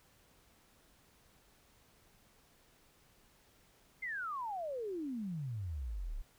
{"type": "exponential sweep", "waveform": "sine", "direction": "down", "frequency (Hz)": [2137, 30.87], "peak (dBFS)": -37, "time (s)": [4.02, 6.22], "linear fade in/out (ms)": 10, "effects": ["pink hiss -67 dBFS RMS until 6.38 s"]}